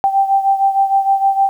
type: beating tone pair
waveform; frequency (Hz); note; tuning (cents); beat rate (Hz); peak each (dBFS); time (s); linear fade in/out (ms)
sine; 782 / 788.5; G5 / G5; -4 / +10; 6.5; -12 / -17; 0.04-1.49; 0
effects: 8-bit